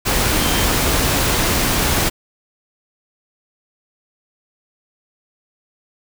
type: tone in noise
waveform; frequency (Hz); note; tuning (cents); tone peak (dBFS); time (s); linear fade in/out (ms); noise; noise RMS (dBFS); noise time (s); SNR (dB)
sine; 3136; G7; 0; -27; 0.4-0.66; 20; pink; -17; 0.05-2.1; -13
effects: none